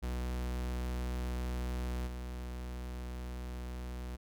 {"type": "tone with level steps", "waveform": "45% pulse", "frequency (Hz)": 61.74, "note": "B1", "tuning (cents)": 0, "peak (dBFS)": [-34, -39], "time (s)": [0.02, 4.17], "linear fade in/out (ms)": 20, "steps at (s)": 2.06, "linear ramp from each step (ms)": 20, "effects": []}